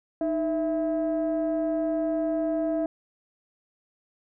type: tone pair together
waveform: sine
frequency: 311.1 / 659.2 Hz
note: D#4 / E5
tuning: 0 / 0 cents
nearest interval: octave + minor second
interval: 1300 cents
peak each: -25 / -25 dBFS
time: 0.21-2.86 s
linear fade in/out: 2 ms
effects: tanh soft clip ceiling -19 dBFS